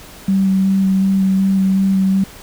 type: tone with vibrato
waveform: sine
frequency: 192.3 Hz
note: G3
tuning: 33 cents flat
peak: -11 dBFS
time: 0.28-2.24 s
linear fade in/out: 5 ms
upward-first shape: square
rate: 2.7 Hz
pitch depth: 10 cents each way
effects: pink hiss -38 dBFS RMS until 2.42 s